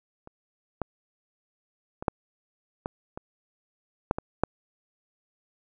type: clicks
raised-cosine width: 1 ms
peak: -30 / -14 / -21 / -8 / -16 / -22 / -8 / -16 / -7 dBFS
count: 9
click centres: 0.274 / 0.817 / 2.025 / 2.082 / 2.859 / 3.175 / 4.111 / 4.185 / 4.436 s
effects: none